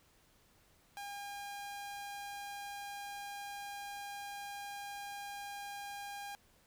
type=tone; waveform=sawtooth; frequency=808 Hz; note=G#5; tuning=48 cents flat; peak=-39 dBFS; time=0.97-6.35 s; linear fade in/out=0 ms; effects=pink hiss -68 dBFS RMS until 6.66 s